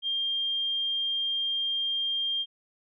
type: tone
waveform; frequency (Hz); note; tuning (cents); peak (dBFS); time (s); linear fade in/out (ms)
sine; 3200; G7; +35; -26; 0.02-2.46; 50
effects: none